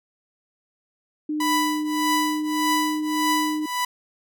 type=tone with pitch glide; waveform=sine; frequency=303.1 to 305.9 Hz; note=D#4 to D#4; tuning=-45 to -29 cents; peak=-23 dBFS; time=1.29-3.66 s; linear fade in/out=5 ms; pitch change=+16 cents; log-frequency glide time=1.54-2.87 s
type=tone with tremolo; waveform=sawtooth; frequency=990 Hz; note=B5; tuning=4 cents sharp; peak=-15 dBFS; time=1.4-3.85 s; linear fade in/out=5 ms; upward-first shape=triangle; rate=1.7 Hz; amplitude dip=95%
effects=none